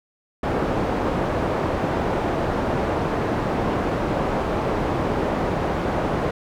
white low-pass noise, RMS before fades -23 dBFS, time 0.43-6.31 s, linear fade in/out 5 ms, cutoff 690 Hz, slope 12 dB/octave, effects none

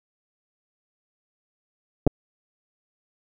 clicks, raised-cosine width 2 ms, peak -5 dBFS, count 2, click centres 2.067 / 2.074 s, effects none

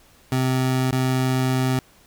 25% pulse tone with dropouts, 129.6 Hz, C3, 16 cents flat, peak -15 dBFS, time 0.32-1.79 s, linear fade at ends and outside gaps 2 ms, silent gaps 0.909-0.925 s, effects pink hiss -54 dBFS RMS until 2.06 s

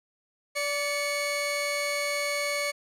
sawtooth tone pair together, 579.1 / 2217 Hz, D5 / C#7, -24 / 0 cents, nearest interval octave + major seventh, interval 2324 cents, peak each -26 dBFS, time 0.55-2.72 s, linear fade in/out 20 ms, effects low-pass 12000 Hz 12 dB/octave

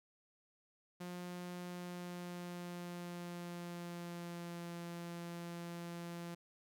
sawtooth tone with pitch glide, 177.7 to 171.55 Hz, F3 to F3, +30 to -31 cents, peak -40 dBFS, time 1-6.35 s, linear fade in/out 10 ms, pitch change -61 cents, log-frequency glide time 1.66-4.73 s, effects none

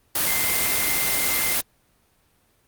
sine tone in noise, 2086 Hz, C7, 6 cents flat, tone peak -28 dBFS, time 0.27-1.55 s, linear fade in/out 5 ms, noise white, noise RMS -22 dBFS, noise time 0.15-1.61 s, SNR -9 dB, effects pink hiss -63 dBFS RMS until 2.67 s + Opus 32 kbps

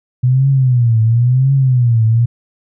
sine tone with vibrato, 123.47 Hz, B2, in tune, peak -8 dBFS, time 0.23-2.26 s, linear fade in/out 10 ms, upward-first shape triangle, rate 0.96 Hz, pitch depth 200 cents each way, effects none

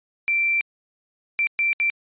sine tone bursts at uneven times, 2349 Hz, D7, in tune, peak -18 dBFS, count 4, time 0.28-0.61 / 1.39-1.47 / 1.59-1.73 / 1.8-1.9 s, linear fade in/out 0 ms, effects resampled to 8000 Hz

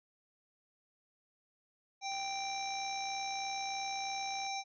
harmonic tone, 784 Hz, G5, in tune, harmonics 1 / 3 / 5 / 7 / 8, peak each -38 / -43 / -45 / -46 / -47 dBFS, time 2.01-4.64 s, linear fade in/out 50 ms
click train, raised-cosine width 0.3 ms, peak -39 dBFS, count 149, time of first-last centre 2.12-4.465 s, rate 63.1 Hz
effects none

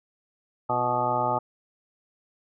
harmonic tone with a mistuned harmonic, 123.47 Hz, B2, in tune, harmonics 1 / 2 / 3 / 4 / 5 / 6 / 7 / 9 / 10, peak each -35 / -37 / -36 / -35 / -30 / -31 / -26 / -35 / -30 dBFS, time 0.69-1.39 s, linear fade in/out 10 ms, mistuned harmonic 3, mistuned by -49 cents, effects none

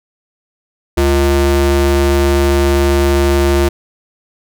square ring-modulated tone, 138.59 Hz, C#3, in tune, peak -7 dBFS, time 0.97-3.69 s, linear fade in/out 10 ms, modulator 211 Hz, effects none

